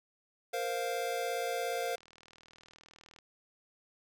square chord, Bb suspended second, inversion none, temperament equal, 466.2 / 523.3 / 698.5 Hz, Bb4 / C5 / F5, 0 / 0 / 0 cents, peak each -38 / -38 / -37 dBFS, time 0.53-1.96 s, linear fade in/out 10 ms
click train, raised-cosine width 0.2 ms, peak -38 dBFS, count 59, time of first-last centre 1.73-3.187 s, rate 39.8 Hz
effects none

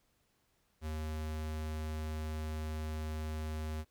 square tone, 77.78 Hz, D#2, in tune, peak -37 dBFS, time 0.81-3.85 s, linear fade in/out 50 ms, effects pink hiss -75 dBFS RMS until 3.9 s

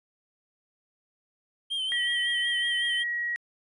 triangle tone with vibrato, 3136 Hz, G7, in tune, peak -26 dBFS, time 1.7-3.04 s, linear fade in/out 20 ms, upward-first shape sine, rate 5.4 Hz, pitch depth 50 cents each way
sine tone with pitch glide, 1923 to 1906.4 Hz, B6 to A#6, -47 to +38 cents, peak -27 dBFS, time 1.92-3.36 s, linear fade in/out 0 ms, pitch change -15 cents, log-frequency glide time 2.08-3.21 s
effects resampled to 24000 Hz

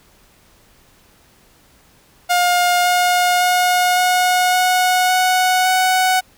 sawtooth tone with pitch steps, 711 / 716.4 / 721.8 / 727.2 / 732.7 / 738.2 / 743.8 Hz, F5 / F5 / F#5 / F#5 / F#5 / F#5 / F#5, +31 / +44 / -43 / -30 / -17 / -4 / +9 cents, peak -9 dBFS, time 2.29-6.21 s, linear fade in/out 20 ms, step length 560 ms, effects pink hiss -52 dBFS RMS until 6.37 s

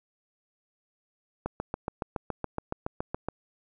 click train, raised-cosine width 1 ms, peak -16 dBFS, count 14, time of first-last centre 1.46-3.286 s, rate 7.12 Hz, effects none

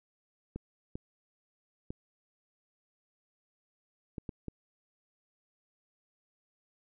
clicks, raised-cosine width 3 ms, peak -25 dBFS, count 6, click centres 0.56 / 0.955 / 1.905 / 4.182 / 4.292 / 4.483 s, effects none

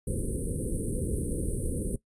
pink band-stop noise, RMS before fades -30 dBFS, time 0.07-1.96 s, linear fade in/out 5 ms, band 520 to 8900 Hz, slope 96 dB/octave, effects noise-tail reverb RT60 0.1 s tail -18 dB re dry + resampled to 22050 Hz

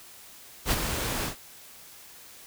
pink noise with ADSR envelope, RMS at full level -23 dBFS, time 0.65-1.36 s, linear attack 66 ms, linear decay 34 ms, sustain -7 dB, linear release 110 ms, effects white hiss -49 dBFS RMS until 2.46 s

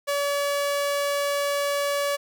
sawtooth tone, 570 Hz, C#5, 48 cents sharp, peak -19 dBFS, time 0.07-2.17 s, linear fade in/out 20 ms, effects none

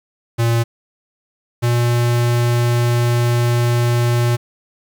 square tone pair in turn, 116.54 / 119.82 Hz, A#2 / A#2, 0 / +48 cents, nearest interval unison, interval 48 cents, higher second, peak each -14 dBFS, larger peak neither, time 0.38-0.64 / 1.62-4.37 s, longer second, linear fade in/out 20 ms, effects 8-bit

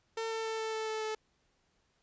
sawtooth tone with pitch steps, 450 / 447.4 / 444.8 / 442.3 / 439.7 / 437.2 / 434.7 Hz, A4 / A4 / A4 / A4 / A4 / A4 / A4, +39 / +29 / +19 / +9 / -1 / -11 / -21 cents, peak -30 dBFS, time 0.17-1.15 s, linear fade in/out 5 ms, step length 140 ms, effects pink hiss -74 dBFS RMS until 2.02 s + resampled to 16000 Hz

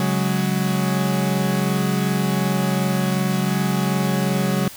40% pulse chord, C# suspended fourth, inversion none, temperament equal, 138.59 / 185 / 207.7 Hz, C#3 / F#3 / G#3, 0 / 0 / 0 cents, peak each -23 / -20 / -24 dBFS, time 0-4.68 s, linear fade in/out 2 ms, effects white hiss -39 dBFS RMS until 4.76 s

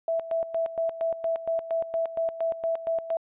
sine tone with tremolo, 659.3 Hz, E5, in tune, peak -23 dBFS, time 0.08-3.17 s, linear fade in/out 2 ms, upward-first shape square, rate 4.3 Hz, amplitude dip 75%, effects resampled to 8000 Hz

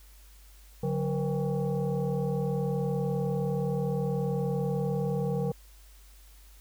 sine tone with frequency modulation, 143.3 Hz, D3, 42 cents flat, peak -26 dBFS, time 0.83-5.52 s, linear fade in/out 5 ms, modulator 326 Hz, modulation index 1.3, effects added 50 Hz sine -51 dBFS peak until 6.6 s + white hiss -59 dBFS RMS until 6.6 s

